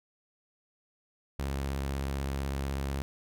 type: tone with vibrato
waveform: sawtooth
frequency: 68.5 Hz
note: C#2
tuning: 20 cents flat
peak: -27 dBFS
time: 1.39-3.02 s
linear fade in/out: 0 ms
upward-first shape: sine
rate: 16 Hz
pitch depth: 41 cents each way
effects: none